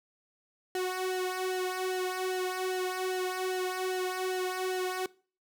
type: tone with flanger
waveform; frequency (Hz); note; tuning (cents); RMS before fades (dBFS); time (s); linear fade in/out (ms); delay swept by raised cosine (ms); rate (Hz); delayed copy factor
sawtooth; 370; F#4; 0; -32; 0.75-5.06; 2; 0.83 to 2.43; 2.5; -0.85
effects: noise-tail reverb RT60 0.4 s tail -22 dB re dry